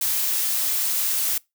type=noise; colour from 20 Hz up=blue; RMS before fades=-23 dBFS; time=0.01-1.38 s; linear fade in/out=5 ms; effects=noise-tail reverb RT60 0.2 s tail -24 dB re dry